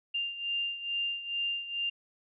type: beating tone pair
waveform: sine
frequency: 2794 / 2796.3 Hz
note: F7 / F7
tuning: 0 / +2 cents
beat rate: 2.3 Hz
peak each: -32 / -37 dBFS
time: 0.14-1.9 s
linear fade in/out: 10 ms
effects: none